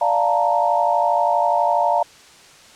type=chord; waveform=sine; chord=Bb major seventh; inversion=first; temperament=equal; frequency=587.3 / 698.5 / 880 / 932.3 Hz; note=D5 / F5 / A5 / Bb5; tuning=0 / 0 / 0 / 0 cents; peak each=-22 / -19 / -22 / -20 dBFS; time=0.01-2.03 s; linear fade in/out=5 ms; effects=white hiss -46 dBFS RMS until 2.75 s + low-pass 7000 Hz 12 dB/octave